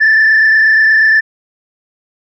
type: tone with frequency modulation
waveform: sine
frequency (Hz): 1760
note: A6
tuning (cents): 0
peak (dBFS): -4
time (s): 0-1.21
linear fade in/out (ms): 20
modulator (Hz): 28.4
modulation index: 1.3
effects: tanh soft clip ceiling -3 dBFS